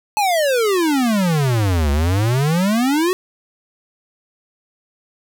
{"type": "exponential two-way sweep", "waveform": "square", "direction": "down then up", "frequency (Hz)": [870, 69.3, 379.3], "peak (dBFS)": -15, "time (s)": [0.17, 3.13], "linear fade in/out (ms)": 0, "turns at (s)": 1.91, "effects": []}